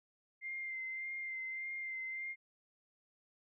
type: tone with vibrato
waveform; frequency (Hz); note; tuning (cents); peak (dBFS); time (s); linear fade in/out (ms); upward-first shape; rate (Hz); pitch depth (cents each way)
sine; 2093; C7; 0; -39; 0.41-2.36; 50; sine; 1.7; 22
effects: none